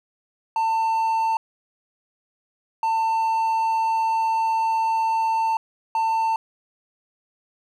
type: tone bursts at uneven times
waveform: triangle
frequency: 896 Hz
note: A5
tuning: 31 cents sharp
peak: -17 dBFS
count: 3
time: 0.56-1.37 / 2.83-5.57 / 5.95-6.36 s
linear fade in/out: 2 ms
effects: none